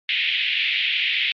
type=band-pass noise; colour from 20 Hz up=pink; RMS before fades=-22 dBFS; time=0.09-1.32 s; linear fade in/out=2 ms; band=2100 to 3500 Hz; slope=48 dB/octave; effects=MP3 64 kbps